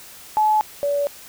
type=tone pair in turn; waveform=sine; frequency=857 / 572 Hz; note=A5 / D5; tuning=-46 / -46 cents; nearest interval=perfect fifth; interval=700 cents; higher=first; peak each=-14 / -18 dBFS; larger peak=first; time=0.37-0.61 / 0.83-1.07 s; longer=neither; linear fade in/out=0 ms; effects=white hiss -42 dBFS RMS until 1.28 s